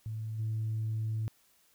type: tone with level steps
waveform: sine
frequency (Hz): 110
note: A2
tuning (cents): 0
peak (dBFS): -34 / -29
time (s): 0.06-1.28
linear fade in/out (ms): 0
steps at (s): 0.38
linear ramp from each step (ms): 20
effects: tanh soft clip ceiling -27 dBFS + white hiss -67 dBFS RMS until 1.74 s